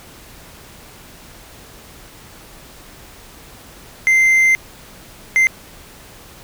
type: tone bursts at uneven times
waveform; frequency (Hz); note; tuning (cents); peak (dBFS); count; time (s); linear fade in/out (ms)
triangle; 2082; C7; -9; -8; 2; 4.07-4.55 / 5.36-5.47; 0
effects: pink hiss -41 dBFS RMS until 6.43 s